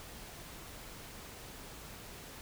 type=silence; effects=pink hiss -49 dBFS RMS until 2.41 s